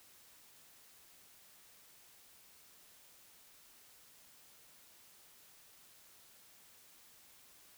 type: silence
effects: white hiss -62 dBFS RMS until 7.77 s